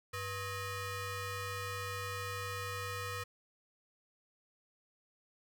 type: ring-modulated tone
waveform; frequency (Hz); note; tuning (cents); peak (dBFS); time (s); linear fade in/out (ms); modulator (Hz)
20% pulse; 587.3; D5; 0; -30; 0.13-3.24; 10; 685
effects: none